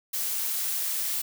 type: noise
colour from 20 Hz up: blue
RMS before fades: -29 dBFS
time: 0.13-1.22 s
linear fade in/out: 10 ms
effects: none